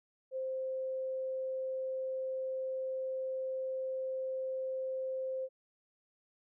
sine tone, 523.3 Hz, C5, in tune, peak -34 dBFS, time 0.31-5.49 s, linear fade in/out 50 ms, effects none

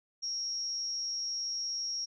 sine tone with amplitude modulation, 5588 Hz, F8, in tune, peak -30 dBFS, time 0.22-2.06 s, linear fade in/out 20 ms, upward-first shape sine, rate 279 Hz, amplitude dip 55%, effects none

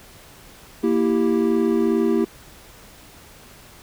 triangle chord, E diminished, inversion second, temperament equal, 233.1 / 329.6 / 392 Hz, Bb3 / E4 / G4, 0 / 0 / 0 cents, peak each -19 dBFS, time 0.83-2.25 s, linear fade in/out 10 ms, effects pink hiss -46 dBFS RMS until 3.82 s

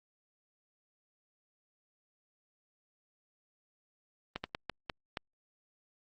slowing click train, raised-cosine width 0.3 ms, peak -19 dBFS, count 6, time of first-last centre 4.36-5.172 s, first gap 80 ms, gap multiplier 1.36, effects Opus 32 kbps

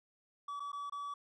triangle tone with dropouts, 1145 Hz, D6, 44 cents flat, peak -37 dBFS, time 0.48-1.14 s, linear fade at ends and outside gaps 5 ms, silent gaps 0.597-0.602 / 0.719-0.729 / 0.898-0.922 s, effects resampled to 24000 Hz

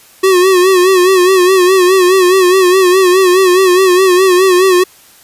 square tone with vibrato, 370 Hz, F#4, in tune, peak -6 dBFS, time 0.23-4.84 s, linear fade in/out 10 ms, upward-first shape sine, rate 4.8 Hz, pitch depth 72 cents each way, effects white hiss -42 dBFS RMS until 5.23 s + resampled to 32000 Hz

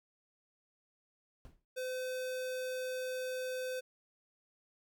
brown noise with exponential decay, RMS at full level -47 dBFS, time 1.45-1.65 s, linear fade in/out 0 ms, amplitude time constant 42 ms
square tone, 511 Hz, C5, 41 cents flat, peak -37 dBFS, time 1.76-3.81 s, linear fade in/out 20 ms
effects none

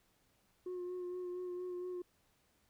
sine tone with vibrato, 360 Hz, F#4, 47 cents flat, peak -37 dBFS, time 0.66-2.02 s, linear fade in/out 5 ms, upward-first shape sine, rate 4.3 Hz, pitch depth 22 cents each way, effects tanh soft clip ceiling -38 dBFS + pink hiss -74 dBFS RMS until 2.69 s

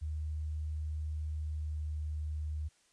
sine tone with pitch glide, 76.8 to 76.27 Hz, D#2 to D#2, -22 to -34 cents, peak -34 dBFS, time 0.01-2.69 s, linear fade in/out 20 ms, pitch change -12 cents, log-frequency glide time 1.3-1.86 s, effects white hiss -69 dBFS RMS until 2.92 s + resampled to 22050 Hz

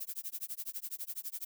violet noise with tremolo, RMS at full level -38 dBFS, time 0-1.45 s, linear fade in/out 10 ms, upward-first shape sine, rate 12 Hz, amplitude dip 100%, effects none

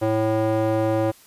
square tone with band-pass filter, 110 Hz, A2, in tune, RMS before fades -21 dBFS, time 0.01-1.12 s, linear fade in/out 20 ms, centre 510 Hz, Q 1.7, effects white hiss -51 dBFS RMS until 1.26 s + resampled to 32000 Hz

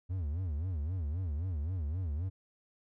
triangle tone with vibrato, 82.6 Hz, E2, 4 cents sharp, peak -30 dBFS, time 0.09-2.3 s, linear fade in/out 20 ms, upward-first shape sine, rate 3.8 Hz, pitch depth 250 cents each way, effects none

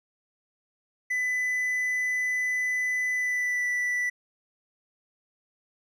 triangle tone with pitch glide, 2000 to 1971.3 Hz, B6 to B6, +21 to -4 cents, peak -23 dBFS, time 1.1-4.1 s, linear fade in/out 10 ms, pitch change -25 cents, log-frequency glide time 3.14-3.67 s, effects none

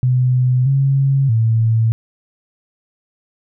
sine tone with pitch steps, 126.4 / 136.7 / 112.8 Hz, B2 / C#3 / A2, +41 / -24 / +44 cents, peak -11 dBFS, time 0.03-1.92 s, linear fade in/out 0 ms, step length 630 ms, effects none

